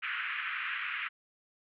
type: band-pass noise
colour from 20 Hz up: pink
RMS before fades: -36 dBFS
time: 0.02-1.09 s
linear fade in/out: 20 ms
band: 1300 to 2800 Hz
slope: 48 dB/octave
effects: none